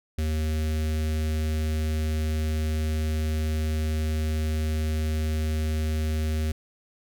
square tone with notch filter, 77.78 Hz, D#2, in tune, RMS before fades -26 dBFS, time 0.18-6.52 s, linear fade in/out 5 ms, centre 950 Hz, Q 0.84, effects none

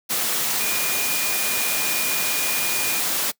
sine tone in noise, 2436 Hz, D#7, 37 cents flat, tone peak -28 dBFS, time 0.59-3.01 s, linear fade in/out 20 ms, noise white, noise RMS -23 dBFS, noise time 0.09-3.32 s, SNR -8 dB, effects noise-tail reverb RT60 0.1 s tail -22 dB re dry + high-pass 150 Hz 12 dB/octave

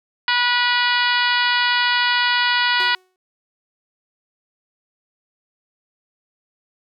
harmonic tone, 487.1 Hz, B4, 24 cents flat, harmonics 2 / 3 / 4 / 5 / 6 / 7 / 8 / 9 / 10, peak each -22 / -21 / -22 / -27 / -24 / -27 / -29 / -27 / -31 dBFS, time 0.28-2.95 s, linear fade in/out 2 ms
sawtooth tone with exponential decay, 370 Hz, F#4, in tune, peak -27 dBFS, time 2.8-3.16 s, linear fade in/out 1 ms, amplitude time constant 77 ms
effects none

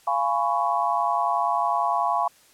sine chord, C# dominant seventh, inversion first, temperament just, 693 / 831.5 / 997.9 / 1108.7 Hz, E#5 / G#5 / B5 / C#6, -14 / +2 / +18 / 0 cents, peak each -26 dBFS, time 0.07-2.28 s, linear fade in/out 5 ms, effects white hiss -56 dBFS RMS until 2.53 s + low-pass 12000 Hz 12 dB/octave

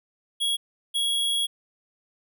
square tone pair in turn, 3322 / 3322 Hz, G#7 / G#7, 0 / 0 cents, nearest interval unison, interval 0 cents, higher neither, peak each -23 dBFS, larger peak neither, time 0.4-0.57 / 0.94-1.47 s, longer second, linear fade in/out 20 ms, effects none

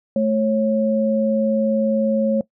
sine tone pair together, 218 / 547.4 Hz, A3 / C#5, -16 / -22 cents, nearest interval octave + major third, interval 1594 cents, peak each -18 dBFS, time 0.16-2.41 s, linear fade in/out 2 ms, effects noise-tail reverb RT60 0.1 s tail -20 dB re dry

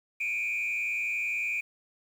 sine tone with frequency modulation, 2400 Hz, D7, 37 cents sharp, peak -26 dBFS, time 0.2-1.61 s, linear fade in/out 10 ms, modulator 111 Hz, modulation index 0.92, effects tanh soft clip ceiling -26 dBFS + 9-bit

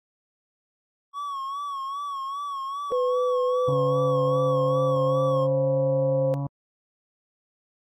triangle tone with vibrato, 1114 Hz, C#6, 8 cents sharp, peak -27 dBFS, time 1.13-5.48 s, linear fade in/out 50 ms, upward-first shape sine, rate 2.5 Hz, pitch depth 63 cents each way
sine tone with pitch glide, 500 to 528.8 Hz, B4 to C5, +21 to +18 cents, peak -21 dBFS, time 2.92-6.34 s, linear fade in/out 0 ms, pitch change +97 cents, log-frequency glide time 3.41-5.65 s
harmonic tone, 140 Hz, C#3, 18 cents sharp, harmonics 1 / 2 / 4 / 5 / 6 / 7 / 8, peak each -26 / -34 / -40 / -43 / -47 / -42 / -49 dBFS, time 3.68-6.47 s, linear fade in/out 5 ms
effects AAC 48 kbps

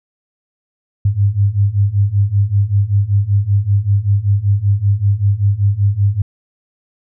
sine beating tone pair, 98 / 103.2 Hz, G2 / G#2, 0 / -10 cents, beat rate 5.2 Hz, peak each -15 / -13 dBFS, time 1.05-6.22 s, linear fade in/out 5 ms, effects none

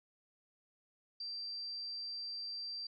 sine tone, 4699 Hz, D8, in tune, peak -40 dBFS, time 1.2-2.87 s, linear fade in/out 5 ms, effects none

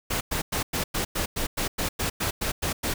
pink noise bursts, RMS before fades -27 dBFS, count 14, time 0.1-2.94 s, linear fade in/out 10 ms, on 110 ms, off 100 ms, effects none

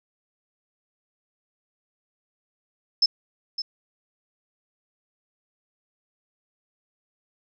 sine tone with echo, 5250 Hz, E8, 8 cents flat, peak -15 dBFS, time 3.02-3.06 s, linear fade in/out 5 ms, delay 560 ms, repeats 1, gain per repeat -11 dB, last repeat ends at 3.62 s, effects none

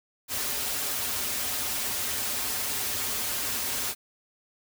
white noise with comb filter, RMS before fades -30 dBFS, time 0.28-3.95 s, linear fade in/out 50 ms, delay 6 ms, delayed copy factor -0.7, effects none

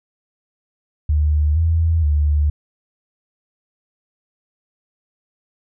sine tone with pitch steps, 75.2 / 82.1 / 74.1 Hz, D2 / E2 / D2, +42 / -6 / +16 cents, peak -13 dBFS, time 1.09-2.5 s, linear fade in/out 5 ms, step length 470 ms, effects none

